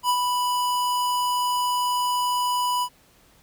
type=tone with ADSR envelope; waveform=square; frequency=987.8 Hz; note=B5; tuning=in tune; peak=-18 dBFS; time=0.03-2.89 s; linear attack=63 ms; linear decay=61 ms; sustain=-4 dB; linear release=65 ms; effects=pink hiss -57 dBFS RMS until 3.42 s